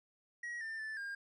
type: tone with pitch steps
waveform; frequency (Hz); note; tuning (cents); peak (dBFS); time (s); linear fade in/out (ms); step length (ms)
triangle; 1904 / 1791 / 1755 / 1611; A#6 / A6 / A6 / G6; +36 / +30 / -5 / +47; -38; 0.43-1.15; 5; 180
effects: resampled to 24000 Hz